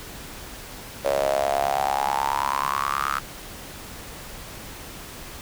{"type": "tone with high-pass filter sweep", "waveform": "sawtooth", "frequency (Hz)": 69.3, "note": "C#2", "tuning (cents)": 0, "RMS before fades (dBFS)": -24, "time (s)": [1.04, 3.2], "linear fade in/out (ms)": 20, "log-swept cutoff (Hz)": [560, 1300], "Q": 8.9, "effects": ["pink hiss -39 dBFS RMS until 5.41 s"]}